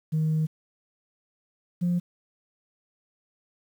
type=tone pair in turn; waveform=sine; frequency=156.7 / 175.89 Hz; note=D#3 / F3; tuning=+13 / +13 cents; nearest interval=major second; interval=200 cents; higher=second; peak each=-20 dBFS; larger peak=neither; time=0.12-0.47 / 1.81-2 s; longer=first; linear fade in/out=20 ms; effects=tanh soft clip ceiling -19 dBFS + 9-bit

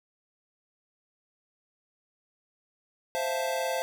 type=chord; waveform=square; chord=F major seventh; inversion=second; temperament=equal; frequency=523.3 / 659.3 / 698.5 / 880 Hz; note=C5 / E5 / F5 / A5; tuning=0 / 0 / 0 / 0 cents; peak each=-32 / -34 / -36 / -36 dBFS; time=3.15-3.82 s; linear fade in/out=0 ms; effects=none

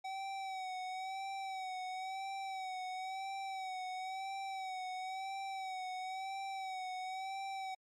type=tone with vibrato; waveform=square; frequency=760 Hz; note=F#5; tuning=46 cents sharp; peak=-40 dBFS; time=0.04-7.75 s; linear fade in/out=10 ms; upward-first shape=sine; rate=0.98 Hz; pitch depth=44 cents each way; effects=low-pass 6000 Hz 12 dB/octave + MP3 64 kbps

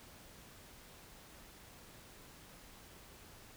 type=silence; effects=pink hiss -57 dBFS RMS until 3.56 s

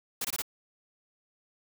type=noise bursts; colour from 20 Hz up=white; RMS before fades=-32 dBFS; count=4; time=0.21-0.421 s; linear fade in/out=5 ms; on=37 ms; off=21 ms; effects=none

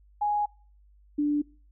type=tone pair in turn; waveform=sine; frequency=830.6 / 293.7 Hz; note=G#5 / D4; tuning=0 / 0 cents; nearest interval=octave + tritone; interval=1800 cents; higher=first; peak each=-23 / -22 dBFS; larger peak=second; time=0.21-0.46 / 1.18-1.42 s; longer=first; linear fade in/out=10 ms; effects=noise-tail reverb RT60 0.4 s tail -24 dB re dry + added 50 Hz sine -55 dBFS peak until 1.71 s

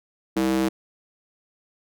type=tone with high-pass filter; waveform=square; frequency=65 Hz; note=C2; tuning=11 cents flat; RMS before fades=-22 dBFS; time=0.36-0.69 s; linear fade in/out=10 ms; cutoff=270 Hz; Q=6; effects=none

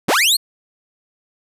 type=linear sweep; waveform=sawtooth; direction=up; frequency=80.6 to 4478 Hz; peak=-9 dBFS; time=0.08-0.37 s; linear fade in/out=10 ms; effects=resampled to 32000 Hz

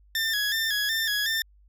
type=tone with vibrato; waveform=20% pulse; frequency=1732 Hz; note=A6; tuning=28 cents flat; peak=-19 dBFS; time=0.15-1.42 s; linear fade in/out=2 ms; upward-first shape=square; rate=2.7 Hz; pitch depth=61 cents each way; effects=added 50 Hz sine -54 dBFS peak until 1.68 s

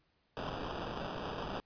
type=noise with sample-and-hold; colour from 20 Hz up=white; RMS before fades=-40 dBFS; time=0.37-1.6 s; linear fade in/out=0 ms; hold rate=2100 Hz; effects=pink hiss -75 dBFS RMS until 1.65 s + resampled to 11025 Hz

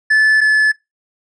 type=tone pair in turn; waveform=triangle; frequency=1739 / 1728 Hz; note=A6 / A6; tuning=-21 / -32 cents; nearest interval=unison; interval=11 cents; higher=first; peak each=-7 dBFS; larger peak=neither; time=0.1-0.41 / 0.41-0.72 s; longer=neither; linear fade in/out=10 ms; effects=noise-tail reverb RT60 0.2 s tail -21 dB re dry + resampled to 22050 Hz

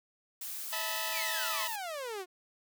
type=noise; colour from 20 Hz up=blue; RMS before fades=-40 dBFS; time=0.41-1.76 s; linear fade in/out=5 ms
type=chord; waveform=10% pulse; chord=E suspended fourth; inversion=none; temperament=equal with one note detuned; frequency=644.6 / 880 / 987.8 Hz; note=E5 / A5 / B5; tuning=-39 / 0 / 0 cents; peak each=-30 dBFS; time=0.72-1.68 s; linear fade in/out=10 ms
type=exponential sweep; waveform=sawtooth; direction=down; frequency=2565 to 351.1 Hz; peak=-33 dBFS; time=1.11-2.26 s; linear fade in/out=50 ms
effects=none

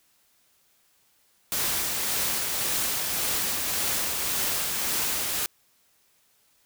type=noise with tremolo; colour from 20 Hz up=white; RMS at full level=-26 dBFS; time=1.52-5.46 s; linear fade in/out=0 ms; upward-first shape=triangle; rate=1.8 Hz; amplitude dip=30%; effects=white hiss -65 dBFS RMS until 6.65 s

